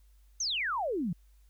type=exponential sweep; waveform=sine; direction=down; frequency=6590 to 155.56 Hz; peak=-29 dBFS; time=0.4-1.13 s; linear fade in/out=5 ms; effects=added 50 Hz sine -57 dBFS peak until 1.49 s + white hiss -73 dBFS RMS until 1.49 s